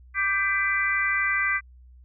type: harmonic tone with a mistuned harmonic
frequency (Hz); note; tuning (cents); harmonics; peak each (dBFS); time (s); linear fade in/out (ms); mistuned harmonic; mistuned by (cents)
392; G4; 0; 3 / 4 / 5 / 6; -30 / -27 / -24 / -30; 0.14-1.61; 50; 5; +35
effects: added 62 Hz sine -47 dBFS peak until 2.04 s